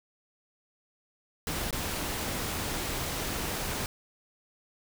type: noise with dropouts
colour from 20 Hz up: pink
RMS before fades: -33 dBFS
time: 1.47-3.86 s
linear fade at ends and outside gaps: 1 ms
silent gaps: 1.708-1.727 s
effects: none